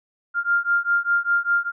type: beating tone pair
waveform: sine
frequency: 1396.9 / 1401.9 Hz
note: F6 / F6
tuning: 0 / +6 cents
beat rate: 5 Hz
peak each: -21 dBFS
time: 0.34-1.72 s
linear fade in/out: 50 ms
effects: none